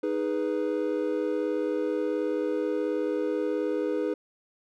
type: chord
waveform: triangle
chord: G# minor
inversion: second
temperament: equal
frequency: 311.1 / 415.3 / 493.9 Hz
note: D#4 / G#4 / B4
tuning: 0 / 0 / 0 cents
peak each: -28 dBFS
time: 0.03-4.14 s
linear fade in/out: 5 ms
effects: none